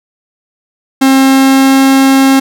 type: tone with pitch glide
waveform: 45% pulse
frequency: 267.3 to 269 Hz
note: C4 to C4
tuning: +37 to +48 cents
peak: -4 dBFS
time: 1.01-2.4 s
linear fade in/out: 10 ms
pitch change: +11 cents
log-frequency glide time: 1.18-1.81 s
effects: none